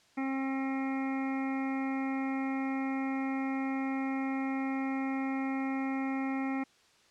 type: harmonic tone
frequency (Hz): 268.1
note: C4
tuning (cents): +42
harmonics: 1 / 2 / 3 / 4 / 5 / 7 / 8 / 9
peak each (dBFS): -31 / -46 / -40 / -48 / -46 / -46 / -45 / -49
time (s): 0.17-6.64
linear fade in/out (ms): 10
effects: white hiss -64 dBFS RMS until 7.1 s + low-pass 6000 Hz 12 dB/octave